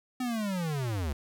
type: linear sweep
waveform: square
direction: down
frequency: 257 to 66.8 Hz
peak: -30 dBFS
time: 0.2-1.13 s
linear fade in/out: 5 ms
effects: none